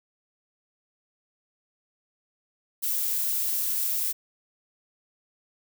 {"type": "noise", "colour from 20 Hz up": "violet", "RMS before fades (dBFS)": -27, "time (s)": [2.82, 4.13], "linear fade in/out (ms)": 20, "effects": []}